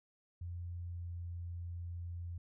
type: tone with pitch glide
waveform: sine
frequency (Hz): 87.1 to 86.5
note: F2 to F2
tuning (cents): -4 to -16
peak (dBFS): -40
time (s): 0.41-2.38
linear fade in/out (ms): 5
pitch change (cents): -12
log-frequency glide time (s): 0.83-1.09
effects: none